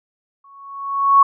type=tone with exponential growth; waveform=sine; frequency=1108.7 Hz; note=C#6; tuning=in tune; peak=-5 dBFS; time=0.44-1.23 s; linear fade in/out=5 ms; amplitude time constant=170 ms; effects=none